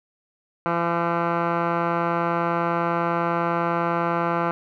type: tone with low-pass filter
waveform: 10% pulse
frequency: 170 Hz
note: F3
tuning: 46 cents flat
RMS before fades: -23 dBFS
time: 0.66-4.51 s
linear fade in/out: 0 ms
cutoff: 1500 Hz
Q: 4.5
effects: none